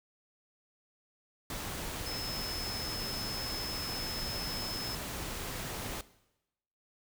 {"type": "tone in noise", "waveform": "sine", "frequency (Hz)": 5200, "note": "E8", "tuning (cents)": -24, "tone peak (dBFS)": -39, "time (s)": [2.06, 4.95], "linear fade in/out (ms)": 2, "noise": "pink", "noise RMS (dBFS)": -39, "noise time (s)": [1.5, 6.01], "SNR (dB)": -3, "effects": ["noise-tail reverb RT60 0.9 s tail -18 dB re dry"]}